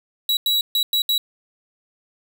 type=tone bursts at uneven times; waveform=45% pulse; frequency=3898 Hz; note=B7; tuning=23 cents flat; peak=-17 dBFS; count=5; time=0.29-0.37 / 0.46-0.61 / 0.75-0.83 / 0.93-1.02 / 1.09-1.18 s; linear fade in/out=2 ms; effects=none